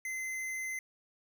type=tone; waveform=square; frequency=2059 Hz; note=C7; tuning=28 cents flat; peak=-36 dBFS; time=0.05-0.79 s; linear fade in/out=2 ms; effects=none